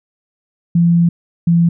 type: tone pair in turn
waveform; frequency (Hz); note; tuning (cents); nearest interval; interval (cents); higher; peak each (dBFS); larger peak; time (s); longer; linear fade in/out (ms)
sine; 170.5 / 169.52; F3 / E3; -41 / +49; unison; 10; first; -8; neither; 0.75-1.09 / 1.47-1.69; first; 5
effects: none